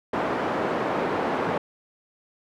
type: band-pass noise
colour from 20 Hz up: pink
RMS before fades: -26 dBFS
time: 0.13-1.58 s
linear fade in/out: 5 ms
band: 290 to 1200 Hz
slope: 12 dB/octave
effects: none